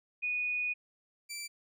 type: tone pair in turn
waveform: sine / 15% pulse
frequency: 2475 / 2336 Hz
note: D#7 / D7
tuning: -10 / -10 cents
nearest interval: minor second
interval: 100 cents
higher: first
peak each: -30 / -32 dBFS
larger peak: first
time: 0.22-0.74 / 1.29-1.48 s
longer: first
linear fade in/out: 20 ms
effects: none